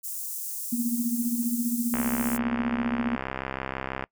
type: high-pass noise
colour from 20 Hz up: white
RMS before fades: -34 dBFS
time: 0.03-2.38 s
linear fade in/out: 20 ms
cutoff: 7000 Hz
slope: 24 dB/octave
type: tone with tremolo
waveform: sine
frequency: 236.8 Hz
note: A#3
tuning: 27 cents sharp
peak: -22 dBFS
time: 0.72-3.16 s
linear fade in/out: 10 ms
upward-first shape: sine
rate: 15 Hz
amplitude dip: 65%
type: click train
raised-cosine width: 0.5 ms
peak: -15 dBFS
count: 140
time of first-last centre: 1.94-4.04 s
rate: 66.2 Hz
effects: noise-tail reverb RT60 0.1 s tail -24 dB re dry